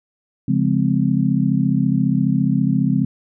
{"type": "chord", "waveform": "sine", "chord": "Db major seventh", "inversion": "none", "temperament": "just", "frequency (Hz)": [138.59, 173.24, 207.9, 259.9], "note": ["Db3", "F3", "Ab3", "C4"], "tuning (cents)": [0, -14, 2, -11], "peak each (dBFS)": -20, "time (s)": [0.48, 3.05], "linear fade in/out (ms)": 5, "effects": []}